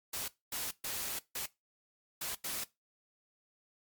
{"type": "noise bursts at uneven times", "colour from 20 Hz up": "white", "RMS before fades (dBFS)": -38, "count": 6, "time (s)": [[0.13, 0.28], [0.52, 0.71], [0.84, 1.19], [1.35, 1.46], [2.21, 2.35], [2.44, 2.64]], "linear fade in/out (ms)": 5, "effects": ["noise-tail reverb RT60 0.2 s tail -19 dB re dry", "MP3 96 kbps"]}